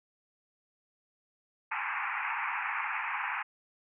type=band-pass noise; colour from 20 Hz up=pink; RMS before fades=-34 dBFS; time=1.71-3.43 s; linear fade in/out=10 ms; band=810 to 2600 Hz; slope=96 dB/octave; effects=none